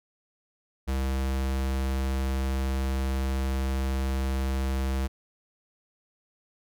square tone, 66.4 Hz, C2, 26 cents sharp, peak -26 dBFS, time 0.87-5.08 s, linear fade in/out 20 ms, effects none

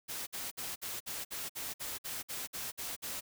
white noise bursts, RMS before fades -40 dBFS, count 13, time 0.08-3.21 s, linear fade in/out 20 ms, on 190 ms, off 55 ms, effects none

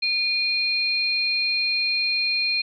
sine tone pair together, 2442 / 4189 Hz, D#7 / C8, -33 / +1 cents, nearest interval major sixth, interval 934 cents, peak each -23 / -23 dBFS, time 0.02-2.62 s, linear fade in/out 10 ms, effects none

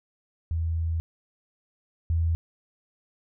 sine tone pair in turn, 82.1 / 82.62 Hz, E2 / E2, -6 / +4 cents, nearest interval unison, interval 10 cents, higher second, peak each -24 / -21 dBFS, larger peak second, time 0.51-1 / 2.1-2.35 s, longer first, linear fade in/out 0 ms, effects none

